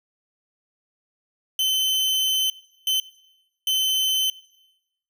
40% pulse tone bursts at uneven times, 3063 Hz, G7, 41 cents flat, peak -19 dBFS, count 3, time 1.59-2.5 / 2.87-3 / 3.67-4.3 s, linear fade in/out 2 ms, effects noise-tail reverb RT60 0.9 s tail -19 dB re dry

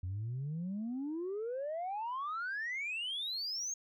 sine exponential sweep, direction up, 87.31 to 6590 Hz, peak -34 dBFS, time 0.03-3.74 s, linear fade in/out 5 ms, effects tanh soft clip ceiling -33 dBFS

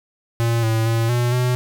square tone with pitch steps, 116.3 / 112.2 / 114.4 / 121.3 / 124.8 Hz, A#2 / A2 / A#2 / B2 / B2, -4 / +34 / -32 / -31 / +19 cents, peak -17 dBFS, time 0.4-1.55 s, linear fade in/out 0 ms, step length 230 ms, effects none

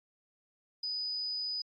sine tone, 4978 Hz, D#8, in tune, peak -33 dBFS, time 0.83-1.62 s, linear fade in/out 5 ms, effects AAC 64 kbps

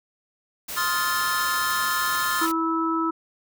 white noise, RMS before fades -33 dBFS, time 0.68-2.52 s, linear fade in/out 10 ms
square chord, F dominant seventh, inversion second, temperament just, 1047.7 / 1257.2 / 1396.9 / 1746.1 Hz, C6 / Eb6 / F6 / A6, +2 / +18 / 0 / -14 cents, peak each -29 dBFS, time 0.76-2.47 s, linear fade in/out 20 ms
harmonic tone, 326.5 Hz, E4, 17 cents flat, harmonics 1 / 3 / 4, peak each -24 / -30 / -25 dBFS, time 2.41-3.11 s, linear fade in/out 10 ms
effects none

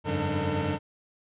25% pulse tone cluster, 89.8 / 99 / 142.4 / 302.6 / 451.1 Hz, F2 / G2 / C#3 / D#4 / A4, +49 / +18 / +47 / -48 / +43 cents, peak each -29 dBFS, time 0.04-0.79 s, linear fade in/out 50 ms, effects resampled to 8000 Hz

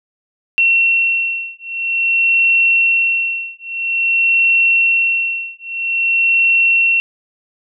sine beating tone pair, 2719 / 2719.5 Hz, F7 / F7, -47 / -47 cents, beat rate 0.5 Hz, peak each -15 dBFS, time 0.58-7 s, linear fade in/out 0 ms, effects none

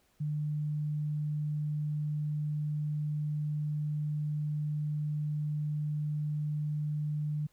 sine tone, 150 Hz, D3, 37 cents sharp, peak -30 dBFS, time 0.2-7.47 s, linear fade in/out 10 ms, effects pink hiss -70 dBFS RMS until 7.52 s

